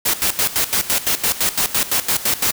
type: noise with tremolo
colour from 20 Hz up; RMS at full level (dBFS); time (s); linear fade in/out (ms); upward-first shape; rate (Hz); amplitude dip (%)
white; -17; 0.05-2.52; 10; square; 5.9; 80
effects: none